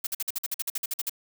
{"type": "noise bursts", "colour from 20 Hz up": "blue", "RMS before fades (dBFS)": -29, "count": 14, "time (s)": [0.04, 1.096], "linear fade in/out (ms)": 5, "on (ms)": 29, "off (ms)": 50, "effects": []}